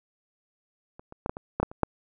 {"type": "clicks", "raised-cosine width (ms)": 1, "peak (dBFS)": [-30, -29, -14, -14, -22, -11, -9, -27, -7], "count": 9, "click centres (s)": [0.995, 1.124, 1.261, 1.295, 1.369, 1.6, 1.63, 1.715, 1.833], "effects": []}